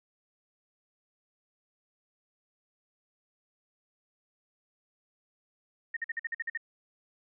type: tone bursts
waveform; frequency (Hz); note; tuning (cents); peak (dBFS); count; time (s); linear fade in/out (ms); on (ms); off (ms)
sine; 1847; A#6; -16; -30; 9; 5.94-6.575; 5; 27; 49
effects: none